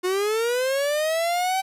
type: linear sweep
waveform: 45% pulse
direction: up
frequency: 357.8 to 773 Hz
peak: -21 dBFS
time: 0.03-1.62 s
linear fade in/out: 20 ms
effects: resampled to 32000 Hz + 9-bit